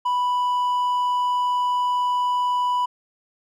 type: tone with hard clipping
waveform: sine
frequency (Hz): 987.8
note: B5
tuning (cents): 0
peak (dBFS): -20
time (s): 0.05-2.86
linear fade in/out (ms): 10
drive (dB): 3
effects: none